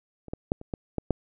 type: clicks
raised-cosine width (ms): 2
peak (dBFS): -29 / -18 / -10 / -28 / -17 / -14 / -9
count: 7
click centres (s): 0.283 / 0.335 / 0.519 / 0.614 / 0.738 / 0.983 / 1.107
effects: none